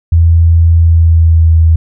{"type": "tone with pitch glide", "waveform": "sine", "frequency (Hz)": [83.2, 81.25], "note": ["E2", "E2"], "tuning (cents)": [17, -24], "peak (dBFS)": -3, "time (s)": [0.12, 1.76], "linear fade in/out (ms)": 5, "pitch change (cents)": -41, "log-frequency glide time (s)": [0.75, 1.56], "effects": []}